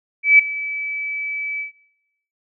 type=tone with ADSR envelope; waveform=sine; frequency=2300 Hz; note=D7; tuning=37 cents flat; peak=-5 dBFS; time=0.23-1.72 s; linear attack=160 ms; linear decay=7 ms; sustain=-18 dB; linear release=120 ms; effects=noise-tail reverb RT60 0.9 s tail -22 dB re dry

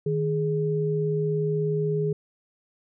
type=tone pair together; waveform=sine; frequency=155.56 / 416.7 Hz; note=D#3 / G#4; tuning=0 / +6 cents; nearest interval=octave + perfect fourth; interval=1706 cents; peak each=-25 dBFS; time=0.06-2.13 s; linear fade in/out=5 ms; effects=none

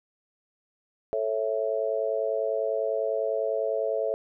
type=chord; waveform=sine; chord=A major; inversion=none; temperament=just; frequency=440 / 550 / 660 Hz; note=A4 / C#5 / E5; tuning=0 / -14 / +2 cents; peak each=-29 / -29 / -29 dBFS; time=1.13-4.14 s; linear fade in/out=0 ms; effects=none

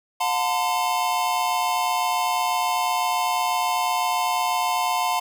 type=tone cluster; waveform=square; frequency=719 / 893 / 1021 Hz; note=F#5 / A5 / C6; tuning=-50 / +25 / -43 cents; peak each=-26 dBFS; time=0.2-5.2 s; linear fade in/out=10 ms; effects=none

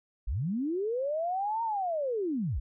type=linear two-way sweep; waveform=sine; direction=up then down; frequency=38.93 to 932.3 to 38.93 Hz; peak=-28 dBFS; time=0.27-2.6 s; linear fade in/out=10 ms; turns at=1.63 s; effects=none

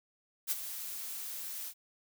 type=noise with ADSR envelope; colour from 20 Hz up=blue; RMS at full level=-30 dBFS; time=0.47-1.74 s; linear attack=43 ms; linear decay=24 ms; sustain=-11 dB; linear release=63 ms; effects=none

